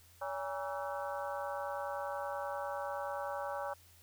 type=harmonic tone with a mistuned harmonic; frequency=190 Hz; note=F#3; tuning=46 cents sharp; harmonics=3 / 4 / 5 / 6 / 7 / 8; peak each=-40 / -42 / -44 / -46 / -47 / -48 dBFS; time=0.21-3.74 s; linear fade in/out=10 ms; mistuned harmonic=4; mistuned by=+130 cents; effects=added 86 Hz sine -63 dBFS peak until 4.02 s + white hiss -63 dBFS RMS until 4.02 s